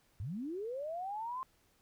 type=linear sweep; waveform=sine; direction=up; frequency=82.41 to 1060 Hz; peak=-37 dBFS; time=0.2-1.43 s; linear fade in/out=0 ms; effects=pink hiss -71 dBFS RMS until 1.81 s